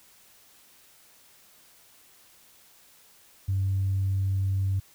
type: tone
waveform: sine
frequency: 96.5 Hz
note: G2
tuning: 27 cents flat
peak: -22 dBFS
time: 3.48-4.8 s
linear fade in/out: 10 ms
effects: tanh soft clip ceiling -19 dBFS + white hiss -57 dBFS RMS until 4.94 s